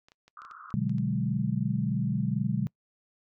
clicks, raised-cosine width 0.2 ms, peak -37 dBFS, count 9, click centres 0.085 / 0.119 / 0.28 / 0.419 / 0.45 / 0.512 / 0.705 / 0.895 / 0.983 s
white band-pass noise, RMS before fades -47 dBFS, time 0.37-0.73 s, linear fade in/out 2 ms, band 1100 to 1400 Hz, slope 96 dB/octave
sine chord, G# half-diminished seventh, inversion first, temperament equal with one note detuned, 122.97 / 146.83 / 185 / 207.7 Hz, B2 / D3 / F#3 / G#3, -7 / 0 / 0 / 0 cents, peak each -31 dBFS, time 0.74-2.67 s, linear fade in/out 0 ms
effects noise-tail reverb RT60 0.1 s tail -24 dB re dry

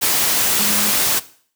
sine tone in noise, 207.7 Hz, G#3, in tune, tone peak -26 dBFS, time 0.58-0.92 s, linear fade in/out 20 ms, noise white, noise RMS -17 dBFS, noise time 0.01-1.2 s, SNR -12 dB, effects noise-tail reverb RT60 0.5 s tail -17 dB re dry + high-pass 100 Hz 12 dB/octave

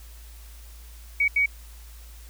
sine tone bursts at uneven times, 2254 Hz, C#7, 28 cents sharp, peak -18 dBFS, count 2, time 1.2-1.28 / 1.36-1.46 s, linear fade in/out 5 ms, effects added 56 Hz sine -42 dBFS peak until 2.29 s + white hiss -52 dBFS RMS until 2.29 s

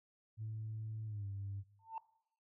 sine tone with pitch glide, 109.5 to 99.26 Hz, A2 to G2, -8 to +22 cents, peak -39 dBFS, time 0.37-1.64 s, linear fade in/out 50 ms, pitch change -170 cents, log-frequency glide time 1.06-1.26 s
sine tone with exponential growth, 896 Hz, A5, 31 cents sharp, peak -35 dBFS, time 1.79-1.98 s, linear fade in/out 2 ms, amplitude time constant 40 ms
effects noise-tail reverb RT60 0.7 s tail -20 dB re dry + tanh soft clip ceiling -36 dBFS

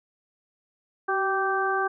harmonic tone with a mistuned harmonic, 389.3 Hz, G4, 12 cents flat, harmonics 1 / 2 / 3 / 4, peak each -28 / -28 / -28 / -28 dBFS, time 1.08-1.88 s, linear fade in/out 10 ms, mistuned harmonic 1, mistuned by -35 cents, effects none

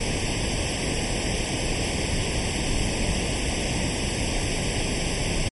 pink noise with comb filter, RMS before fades -25 dBFS, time 0-5.49 s, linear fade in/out 10 ms, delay 0.37 ms, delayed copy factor +0.95, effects low-pass 11000 Hz 12 dB/octave + MP3 48 kbps

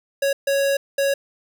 square tone bursts at uneven times, 554.4 Hz, C#5, in tune, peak -18 dBFS, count 3, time 0.22-0.33 / 0.47-0.77 / 0.98-1.14 s, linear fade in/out 5 ms, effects none

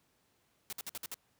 white noise bursts, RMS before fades -41 dBFS, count 6, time 0.7-1.142 s, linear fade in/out 0 ms, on 27 ms, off 56 ms, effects pink hiss -73 dBFS RMS until 1.39 s + high-pass 80 Hz 12 dB/octave

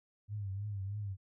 sine tone with vibrato, 100.5 Hz, G2, 44 cents sharp, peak -36 dBFS, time 0.28-1.17 s, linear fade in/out 50 ms, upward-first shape triangle, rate 3.2 Hz, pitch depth 99 cents each way, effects none

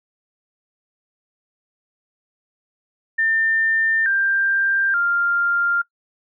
sine tone with pitch steps, 1800 / 1585.2 / 1396 Hz, A6 / G6 / F6, +39 / +19 / -1 cents, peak -16 dBFS, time 3.18-5.82 s, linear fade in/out 10 ms, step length 880 ms, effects noise-tail reverb RT60 0.1 s tail -22 dB re dry

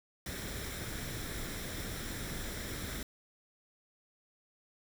pink noise with comb filter, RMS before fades -40 dBFS, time 0.26-3.03 s, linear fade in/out 2 ms, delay 0.54 ms, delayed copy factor +0.5, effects none

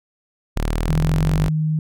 sawtooth exponential sweep, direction up, 37.11 to 49.25 Hz, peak -15 dBFS, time 0.56-1.49 s, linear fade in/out 10 ms
sine tone, 155.56 Hz, D#3, in tune, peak -17 dBFS, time 0.89-1.79 s, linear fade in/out 2 ms
effects none

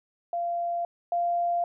sine tone pair in turn, 690 / 693.7 Hz, F5 / F5, -21 / -12 cents, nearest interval unison, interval 9 cents, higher second, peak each -26 / -23 dBFS, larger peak second, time 0.33-0.85 / 1.12-1.64 s, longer neither, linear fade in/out 2 ms, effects none

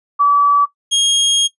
sine / sawtooth tone pair in turn, 1149 / 3259 Hz, D6 / G#7, -38 / -33 cents, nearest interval octave + tritone, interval 1805 cents, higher second, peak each -8 dBFS, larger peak neither, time 0.19-0.66 / 0.91-1.48 s, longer second, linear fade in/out 20 ms, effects noise-tail reverb RT60 0.1 s tail -18 dB re dry + resampled to 24000 Hz

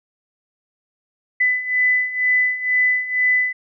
sine beating tone pair, 2000 / 2002.1 Hz, B6 / B6, +21 / +23 cents, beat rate 2.1 Hz, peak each -21 / -17 dBFS, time 1.4-3.53 s, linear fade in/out 10 ms, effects none

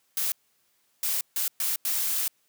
blue noise bursts at uneven times, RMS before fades -27 dBFS, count 5, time 0.17-0.32 / 1.03-1.21 / 1.36-1.48 / 1.6-1.76 / 1.85-2.28 s, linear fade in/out 2 ms, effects white hiss -69 dBFS RMS until 2.48 s + high-pass 100 Hz 12 dB/octave

